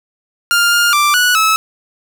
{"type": "tone with pitch steps", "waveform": "sawtooth", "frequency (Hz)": [1402, 1411, 1177, 1471, 1299], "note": ["F6", "F6", "D6", "F#6", "E6"], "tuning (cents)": [6, 17, 3, -11, -26], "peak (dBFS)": -6, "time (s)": [0.51, 1.56], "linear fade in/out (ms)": 0, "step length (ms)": 210, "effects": []}